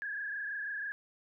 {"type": "tone with frequency modulation", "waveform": "sine", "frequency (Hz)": 1661.2, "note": "G#6", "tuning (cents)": 0, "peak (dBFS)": -35, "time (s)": [0.02, 0.92], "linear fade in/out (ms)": 0, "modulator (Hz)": 26.1, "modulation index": 2.4, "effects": []}